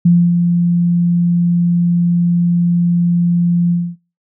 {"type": "tone with ADSR envelope", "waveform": "sine", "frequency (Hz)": 173.2, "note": "F3", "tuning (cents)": -14, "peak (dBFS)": -5, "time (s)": [0.05, 3.96], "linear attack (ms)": 8, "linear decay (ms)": 260, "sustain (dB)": -5, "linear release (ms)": 250, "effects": ["noise-tail reverb RT60 0.3 s tail -22 dB re dry"]}